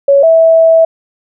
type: tone pair in turn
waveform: sine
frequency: 558 / 653.2 Hz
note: C#5 / E5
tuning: +11 / -16 cents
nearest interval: minor third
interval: 273 cents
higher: second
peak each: -3 dBFS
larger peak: neither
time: 0.08-0.23 / 0.23-0.85 s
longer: second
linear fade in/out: 5 ms
effects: none